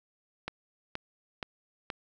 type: click train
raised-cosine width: 0.3 ms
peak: -18 dBFS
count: 4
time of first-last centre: 0.48-1.902 s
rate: 2.11 Hz
effects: none